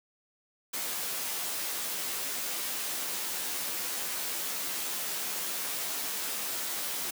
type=noise with comb filter; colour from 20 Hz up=white; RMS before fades=-34 dBFS; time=0.73-7.11 s; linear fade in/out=10 ms; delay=13 ms; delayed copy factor=-0.65; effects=high-pass 200 Hz 12 dB/octave